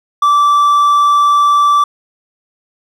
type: tone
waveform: triangle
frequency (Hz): 1164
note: D6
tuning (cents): -16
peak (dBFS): -5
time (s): 0.22-1.84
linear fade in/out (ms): 5
effects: none

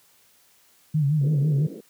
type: tone with vibrato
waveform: sine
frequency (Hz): 146.83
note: D3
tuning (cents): 0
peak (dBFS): -18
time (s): 0.94-1.67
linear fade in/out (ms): 10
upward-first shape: sine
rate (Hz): 6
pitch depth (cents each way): 110
type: band-pass noise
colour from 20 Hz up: white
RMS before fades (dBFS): -38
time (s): 1.21-1.81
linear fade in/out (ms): 10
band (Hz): 180 to 480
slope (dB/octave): 48
effects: white hiss -59 dBFS RMS until 1.89 s + high-pass 60 Hz 12 dB/octave

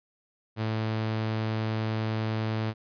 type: tone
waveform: sawtooth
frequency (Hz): 110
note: A2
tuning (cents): 0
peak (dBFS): -23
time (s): 0.56-2.74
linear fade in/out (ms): 50
effects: resampled to 11025 Hz

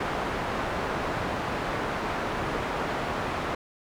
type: low-pass noise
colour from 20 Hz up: white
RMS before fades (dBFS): -30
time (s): 0-3.55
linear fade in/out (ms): 5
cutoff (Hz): 1200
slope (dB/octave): 12
effects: none

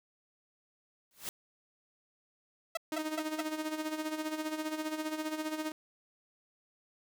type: noise with exponential growth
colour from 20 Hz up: white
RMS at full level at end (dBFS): -35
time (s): 1.11-1.29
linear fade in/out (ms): 1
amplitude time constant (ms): 38
type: tone bursts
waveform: sawtooth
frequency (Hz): 659.3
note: E5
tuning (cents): 0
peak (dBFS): -28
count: 4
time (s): 2.75-3.408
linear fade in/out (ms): 5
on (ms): 22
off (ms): 190
type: tone with tremolo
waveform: sawtooth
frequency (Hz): 310.6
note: D#4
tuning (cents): -3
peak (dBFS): -28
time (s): 2.92-5.72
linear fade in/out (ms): 2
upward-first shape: sine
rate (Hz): 15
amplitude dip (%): 65
effects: none

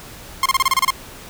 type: tone bursts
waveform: sawtooth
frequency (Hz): 1062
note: C6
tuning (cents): +25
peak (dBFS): -9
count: 9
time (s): 0.43-0.905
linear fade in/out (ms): 2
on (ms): 27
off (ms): 29
effects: pink hiss -38 dBFS RMS until 1.29 s

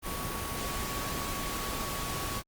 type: tone in noise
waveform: sine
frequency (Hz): 1121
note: C#6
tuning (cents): +19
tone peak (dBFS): -40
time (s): 0.02-2.43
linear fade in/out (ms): 50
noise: pink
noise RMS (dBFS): -35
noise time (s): 0.02-2.43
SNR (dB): -8
effects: Opus 32 kbps

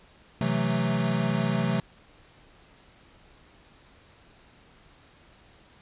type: chord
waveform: square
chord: F# half-diminished seventh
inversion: second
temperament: equal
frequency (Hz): 130.81 / 164.81 / 185 / 220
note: C3 / E3 / F#3 / A3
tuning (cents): 0 / 0 / 0 / 0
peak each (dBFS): -30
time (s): 0.41-1.8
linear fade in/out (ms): 2
effects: pink hiss -56 dBFS RMS until 5.81 s + resampled to 8000 Hz

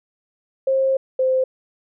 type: tone pair in turn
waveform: sine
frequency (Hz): 533 / 519.6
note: C5 / C5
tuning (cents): +32 / -12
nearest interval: unison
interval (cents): 44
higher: first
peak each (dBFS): -15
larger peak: neither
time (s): 0.67-0.97 / 1.19-1.44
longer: first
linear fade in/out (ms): 5
effects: none

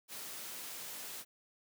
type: noise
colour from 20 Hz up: white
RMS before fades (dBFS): -45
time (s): 0.08-1.25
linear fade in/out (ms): 50
effects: high-pass 150 Hz 12 dB/octave

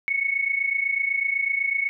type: tone pair together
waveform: sine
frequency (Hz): 2189 / 2217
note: C#7 / C#7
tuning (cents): -22 / 0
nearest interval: unison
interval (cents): 22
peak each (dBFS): -26 / -23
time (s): 0.08-1.89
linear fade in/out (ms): 0
effects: none

